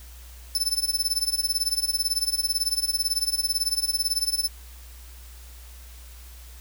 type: tone with tremolo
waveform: sawtooth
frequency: 5274 Hz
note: E8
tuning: in tune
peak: -17 dBFS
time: 0.55-4.48 s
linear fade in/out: 0 ms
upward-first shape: sine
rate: 18 Hz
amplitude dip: 90%
effects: added 60 Hz sine -42 dBFS peak until 6.6 s + white hiss -50 dBFS RMS until 6.6 s